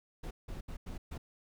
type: noise bursts at uneven times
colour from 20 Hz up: brown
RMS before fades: -41 dBFS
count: 5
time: 0.23-0.31 / 0.48-0.61 / 0.68-0.77 / 0.86-0.98 / 1.11-1.18 s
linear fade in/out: 10 ms
effects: none